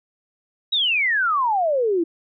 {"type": "exponential sweep", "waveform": "sine", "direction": "down", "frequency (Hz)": [3905, 320.6], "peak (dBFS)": -17, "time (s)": [0.72, 2.04], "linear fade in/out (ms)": 10, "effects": []}